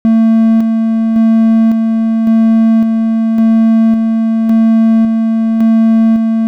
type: tone with tremolo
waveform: triangle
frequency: 224.5 Hz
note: A3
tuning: 35 cents sharp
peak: -3 dBFS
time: 0.05-6.47 s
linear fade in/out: 0 ms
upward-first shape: square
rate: 0.9 Hz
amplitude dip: 35%
effects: none